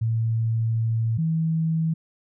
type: tone pair in turn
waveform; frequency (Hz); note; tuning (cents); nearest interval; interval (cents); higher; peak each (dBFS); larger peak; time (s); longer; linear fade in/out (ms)
sine; 113.3 / 161.68; A#2 / E3; -49 / -33; tritone; 616; second; -20; neither; 0.01-1.18 / 1.18-1.94; first; 10
effects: none